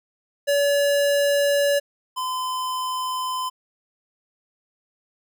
square tone pair in turn, 570 / 1021.2 Hz, C#5 / C6, +48 / -42 cents, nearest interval minor seventh, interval 1010 cents, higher second, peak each -18 / -25 dBFS, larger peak first, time 0.47-1.8 / 2.16-3.5 s, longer second, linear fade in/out 20 ms, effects none

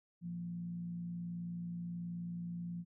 sine tone with frequency modulation, 173.2 Hz, F3, 14 cents flat, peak -39 dBFS, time 0.21-2.85 s, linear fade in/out 50 ms, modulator 58.7 Hz, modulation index 0.32, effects none

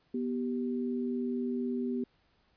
sine tone pair together, 245.2 / 389.2 Hz, B3 / G4, -12 / -12 cents, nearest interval minor sixth, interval 800 cents, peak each -31 / -36 dBFS, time 0.14-2.04 s, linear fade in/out 5 ms, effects pink hiss -70 dBFS RMS until 2.56 s + resampled to 11025 Hz

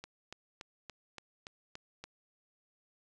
click train, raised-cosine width 0.2 ms, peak -27 dBFS, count 8, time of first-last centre 0.04-2.04 s, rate 3.5 Hz, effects resampled to 24000 Hz

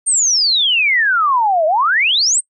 sine exponential two-way sweep, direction down then up, 8950 to 608 to 8950 Hz, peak -11 dBFS, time 0.06-2.41 s, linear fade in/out 20 ms, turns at 1.66 s, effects noise-tail reverb RT60 0.1 s tail -24 dB re dry

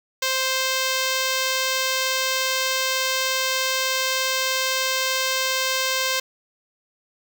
5% pulse tone, 523.3 Hz, C5, in tune, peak -9 dBFS, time 0.22-6.2 s, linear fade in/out 5 ms, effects none

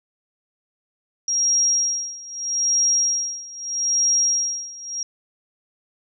sine tone with tremolo, 5630 Hz, F8, 13 cents sharp, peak -15 dBFS, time 1.28-5.03 s, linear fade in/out 2 ms, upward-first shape sine, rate 0.79 Hz, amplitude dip 90%, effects none

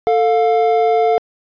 triangle tone pair together, 444.2 / 706 Hz, A4 / F5, +16 / +19 cents, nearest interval minor sixth, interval 803 cents, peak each -12 dBFS, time 0.07-1.18 s, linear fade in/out 0 ms, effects resampled to 11025 Hz

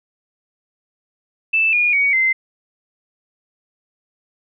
sine tone with pitch steps, 2641 / 2436 / 2247 / 2072 Hz, E7 / D#7 / C#7 / C7, +3 / -37 / +23 / -17 cents, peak -13 dBFS, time 1.53-2.33 s, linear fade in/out 10 ms, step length 200 ms, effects none

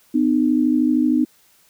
sine tone pair together, 251.5 / 304.5 Hz, B3 / D#4, +32 / -37 cents, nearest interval minor third, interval 331 cents, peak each -17 dBFS, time 0.14-1.25 s, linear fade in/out 10 ms, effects white hiss -56 dBFS RMS until 1.69 s

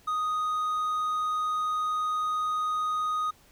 triangle tone, 1244.5 Hz, D#6, in tune, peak -24 dBFS, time 0.07-3.31 s, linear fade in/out 10 ms, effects pink hiss -59 dBFS RMS until 3.51 s

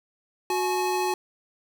square tone pair together, 366.2 / 850 Hz, F#4 / G#5, -18 / +40 cents, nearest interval octave + minor third, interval 1458 cents, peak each -27 dBFS, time 0.5-1.14 s, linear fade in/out 2 ms, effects none

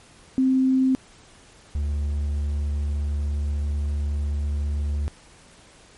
sine / triangle tone pair in turn, 261.6 / 72.75 Hz, C4 / D2, 0 / -16 cents, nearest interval octave + minor seventh, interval 2216 cents, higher first, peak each -16 / -20 dBFS, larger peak first, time 0.38-0.95 / 1.75-5.08 s, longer second, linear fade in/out 0 ms, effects pink hiss -51 dBFS RMS until 5.97 s + MP3 48 kbps

